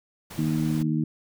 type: noise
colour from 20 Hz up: pink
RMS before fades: -41 dBFS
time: 0.3-0.83 s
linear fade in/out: 10 ms
type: harmonic tone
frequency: 77.78 Hz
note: D#2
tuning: in tune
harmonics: 2 / 3 / 4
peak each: -25 / -27 / -28 dBFS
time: 0.38-1.04 s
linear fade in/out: 5 ms
effects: none